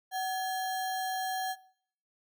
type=tone with sample-and-hold; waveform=sine; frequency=752 Hz; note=F#5; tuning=28 cents sharp; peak=-30 dBFS; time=0.11-1.56 s; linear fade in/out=50 ms; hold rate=2450 Hz; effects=noise-tail reverb RT60 0.6 s tail -20 dB re dry